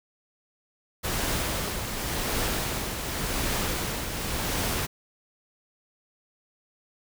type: noise with tremolo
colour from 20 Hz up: pink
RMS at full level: -27 dBFS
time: 1.03-4.87 s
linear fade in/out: 20 ms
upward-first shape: triangle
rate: 0.9 Hz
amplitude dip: 50%
effects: none